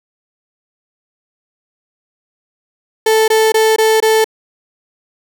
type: tone bursts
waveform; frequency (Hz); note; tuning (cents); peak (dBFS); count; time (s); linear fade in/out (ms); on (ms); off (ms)
35% pulse; 440; A4; 0; -7; 5; 3.06-4.244; 5; 220; 21
effects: none